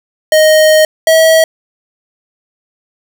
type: tone pair in turn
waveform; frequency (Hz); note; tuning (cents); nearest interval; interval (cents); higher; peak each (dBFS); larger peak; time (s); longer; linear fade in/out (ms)
square; 622.3 / 643.9; D#5 / E5; 0 / -41; minor second; 59; second; -5; neither; 0.32-0.85 / 1.07-1.44; first; 2
effects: none